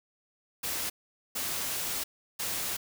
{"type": "noise bursts at uneven times", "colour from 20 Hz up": "white", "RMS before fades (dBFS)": -33, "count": 3, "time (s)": [[0.63, 0.9], [1.35, 2.04], [2.39, 2.77]], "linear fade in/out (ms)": 10, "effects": []}